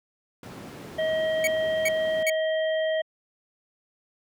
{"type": "noise", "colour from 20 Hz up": "brown", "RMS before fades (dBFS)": -32, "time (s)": [0.43, 2.23], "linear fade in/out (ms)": 2}
{"type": "harmonic tone", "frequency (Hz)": 634, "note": "D#5", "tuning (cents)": 32, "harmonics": [1, 3, 5], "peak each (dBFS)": [-23, -33, -37], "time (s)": [0.98, 3.02], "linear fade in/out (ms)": 10}
{"type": "tone bursts", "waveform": "45% pulse", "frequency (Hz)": 2247, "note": "C#7", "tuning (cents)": 23, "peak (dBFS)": -22, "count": 3, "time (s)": [1.44, 2.299], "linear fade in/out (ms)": 2, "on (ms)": 33, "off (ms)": 380}
{"effects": ["high-pass 200 Hz 12 dB/octave"]}